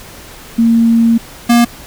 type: tone pair in turn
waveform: sine / square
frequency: 230 / 237 Hz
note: A#3 / A#3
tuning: -23 / +29 cents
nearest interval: minor second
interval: 52 cents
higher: second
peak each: -6 / -6 dBFS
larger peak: neither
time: 0.58-1.18 / 1.49-1.65 s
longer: first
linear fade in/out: 10 ms
effects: pink hiss -34 dBFS RMS until 1.86 s